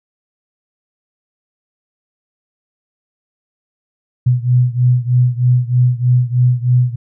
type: beating tone pair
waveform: sine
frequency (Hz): 123.1 / 126.3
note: B2 / B2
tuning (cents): -5 / +39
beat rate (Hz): 3.2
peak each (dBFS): -12 / -14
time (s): 4.26-6.96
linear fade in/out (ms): 10
effects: none